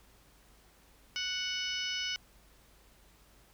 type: harmonic tone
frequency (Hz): 740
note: F#5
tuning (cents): 0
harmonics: 2 / 3 / 4 / 5 / 6 / 7 / 8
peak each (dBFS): -42 / -40 / -36 / -48 / -46 / -40 / -45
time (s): 1.16-2.16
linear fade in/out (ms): 0
effects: added 50 Hz sine -63 dBFS peak until 3.53 s + pink hiss -63 dBFS RMS until 3.53 s